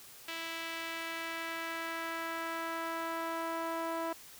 sawtooth tone with band-pass filter sweep, 329.6 Hz, E4, in tune, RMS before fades -38 dBFS, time 0.28-4.13 s, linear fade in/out 5 ms, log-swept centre 2800 to 890 Hz, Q 1.3, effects white hiss -53 dBFS RMS until 4.39 s

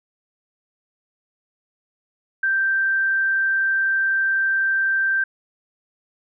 sine tone, 1568 Hz, G6, in tune, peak -17 dBFS, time 2.43-5.24 s, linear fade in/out 5 ms, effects none

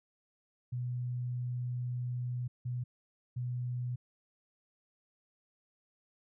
sine tone bursts at uneven times, 123.47 Hz, B2, in tune, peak -33 dBFS, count 3, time 0.72-2.48 / 2.65-2.84 / 3.36-3.96 s, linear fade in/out 10 ms, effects none

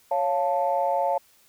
sine chord, Db augmented, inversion none, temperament equal, 554.4 / 698.5 / 880 Hz, Db5 / F5 / A5, 0 / 0 / 0 cents, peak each -25 dBFS, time 0.11-1.18 s, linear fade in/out 5 ms, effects tanh soft clip ceiling -12 dBFS + white hiss -59 dBFS RMS until 1.48 s

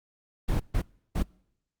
brown noise bursts at uneven times, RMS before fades -25 dBFS, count 3, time 0.48-0.6 / 0.74-0.82 / 1.15-1.23 s, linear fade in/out 10 ms, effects noise-tail reverb RT60 0.8 s tail -26 dB re dry + Opus 24 kbps

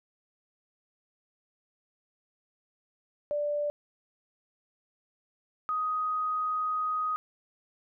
sine tone pair in turn, 587.3 / 1250.9 Hz, D5 / D#6, 0 / +9 cents, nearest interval octave + minor second, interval 1309 cents, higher second, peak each -27 dBFS, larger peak neither, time 3.31-3.7 / 5.69-7.16 s, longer second, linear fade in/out 0 ms, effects none

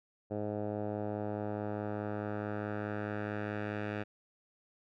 10% pulse tone with low-pass filter sweep, 104.7 Hz, G#2, 15 cents sharp, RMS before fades -37 dBFS, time 0.3-4.04 s, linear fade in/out 20 ms, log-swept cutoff 620 to 2200 Hz, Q 1.6, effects none

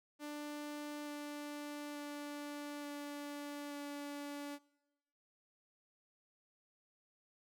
sawtooth tone with pitch steps, 295.2 / 293.3 / 291.5 / 289.6 / 287.8 Hz, D4 / D4 / D4 / D4 / D4, +9 / -2 / -13 / -24 / -35 cents, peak -39 dBFS, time 0.19-4.59 s, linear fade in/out 50 ms, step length 880 ms, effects noise-tail reverb RT60 1.0 s tail -23 dB re dry

